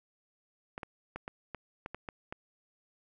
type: clicks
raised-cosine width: 0.5 ms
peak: -24 dBFS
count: 9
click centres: 0.779 / 0.832 / 1.16 / 1.279 / 1.547 / 1.861 / 1.946 / 2.088 / 2.325 s
effects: none